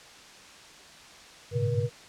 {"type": "tone cluster", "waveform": "sine", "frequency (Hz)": [101.2, 108.4, 123.1, 140.8, 479.3], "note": ["G#2", "A2", "B2", "C#3", "A#4"], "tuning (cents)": [-44, -25, -5, 27, 48], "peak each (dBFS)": [-34, -30, -30, -32, -30], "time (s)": [1.51, 1.9], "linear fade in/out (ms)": 50, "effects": ["white hiss -49 dBFS RMS until 2.08 s", "low-pass 6000 Hz 12 dB/octave"]}